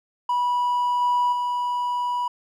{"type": "tone with level steps", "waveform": "triangle", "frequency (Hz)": 978, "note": "B5", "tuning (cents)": -17, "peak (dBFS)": [-17, -15, -20], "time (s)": [0.29, 2.28], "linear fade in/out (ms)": 5, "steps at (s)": [1.01, 1.32], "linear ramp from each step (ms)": 10, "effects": ["tanh soft clip ceiling -13 dBFS"]}